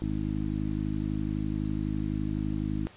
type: harmonic tone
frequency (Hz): 51.91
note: G#1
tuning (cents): 0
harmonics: 1 / 2 / 3 / 4 / 5 / 6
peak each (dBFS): -35 / -35 / -35 / -35 / -35 / -35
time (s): 0.02-2.87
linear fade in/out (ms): 0
effects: pink hiss -52 dBFS RMS until 2.96 s + resampled to 8000 Hz